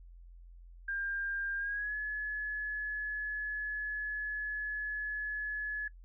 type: tone with pitch glide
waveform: sine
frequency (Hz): 1600 to 1705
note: G6 to G#6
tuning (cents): +35 to +45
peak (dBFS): -33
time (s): 0.88-5.88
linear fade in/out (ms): 5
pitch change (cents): +110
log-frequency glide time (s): 1.57-1.95
effects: noise-tail reverb RT60 0.1 s tail -23 dB re dry + added 43 Hz sine -50 dBFS peak until 6.04 s